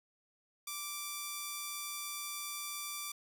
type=tone; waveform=5% pulse; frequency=1171 Hz; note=D6; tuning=5 cents flat; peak=-27 dBFS; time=0.67-3.12 s; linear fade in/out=5 ms; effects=none